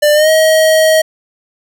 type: tone with pitch glide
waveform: square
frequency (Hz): 594 to 633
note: D5 to D#5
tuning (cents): +20 to +30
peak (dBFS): -7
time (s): 0.02-1.02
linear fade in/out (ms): 10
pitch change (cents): +110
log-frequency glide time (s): 0.13-0.3
effects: none